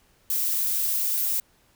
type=noise; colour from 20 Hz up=violet; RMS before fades=-25 dBFS; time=0.3-1.4 s; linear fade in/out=2 ms; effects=pink hiss -62 dBFS RMS until 1.75 s